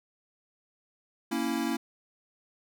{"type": "chord", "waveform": "square", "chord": "A# diminished", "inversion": "none", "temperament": "equal", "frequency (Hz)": [233.1, 277.2, 329.6], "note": ["A#3", "C#4", "E4"], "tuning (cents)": [0, 0, 0], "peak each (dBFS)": -33, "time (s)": [1.31, 1.77], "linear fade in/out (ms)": 10, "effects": []}